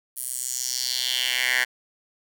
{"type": "tone with high-pass filter sweep", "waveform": "10% pulse", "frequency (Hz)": 126.5, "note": "B2", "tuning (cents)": 42, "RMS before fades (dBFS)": -26, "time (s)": [0.16, 1.65], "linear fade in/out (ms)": 20, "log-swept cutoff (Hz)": [11000, 1700], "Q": 2.9, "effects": []}